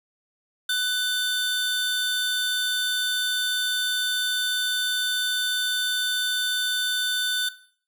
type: tone pair together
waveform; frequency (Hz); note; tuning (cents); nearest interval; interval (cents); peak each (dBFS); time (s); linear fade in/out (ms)
45% pulse; 1500 / 3563; F#6 / A7; +23 / +21; octave + minor third; 1498; -25; 0.69-7.49; 5
effects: noise-tail reverb RT60 0.5 s tail -17 dB re dry